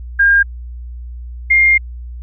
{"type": "tone pair in turn", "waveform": "sine", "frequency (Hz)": [1611, 2118], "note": ["G6", "C7"], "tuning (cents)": [47, 21], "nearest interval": "perfect fourth", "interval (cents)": 474, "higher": "second", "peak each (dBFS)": -7, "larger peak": "neither", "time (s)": [[0.19, 0.43], [1.5, 1.78]], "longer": "second", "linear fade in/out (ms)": 10, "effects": ["added 60 Hz sine -26 dBFS peak until 2.22 s"]}